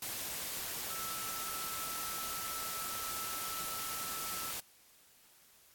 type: tone in noise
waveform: sine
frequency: 1318.5 Hz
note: E6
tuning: in tune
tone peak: -43 dBFS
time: 0.9-4.51 s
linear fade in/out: 2 ms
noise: white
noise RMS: -40 dBFS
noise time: 0.02-4.6 s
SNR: -6 dB
effects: white hiss -63 dBFS RMS until 5.74 s + AAC 64 kbps